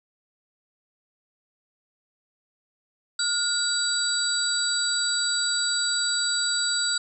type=tone cluster; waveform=sine; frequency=1430 / 3894 / 4651 / 7830 Hz; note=F6 / B7 / D8 / B8; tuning=+41 / -25 / -18 / -16 cents; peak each=-28 dBFS; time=3.19-6.98 s; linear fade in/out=5 ms; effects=none